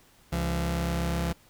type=tone pair together; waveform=sawtooth; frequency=68.01 / 170 Hz; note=C#2 / F3; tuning=-32 / -46 cents; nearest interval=octave + major third; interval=1586 cents; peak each=-25 dBFS; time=0.32-1.33 s; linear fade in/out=10 ms; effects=pink hiss -59 dBFS RMS until 1.49 s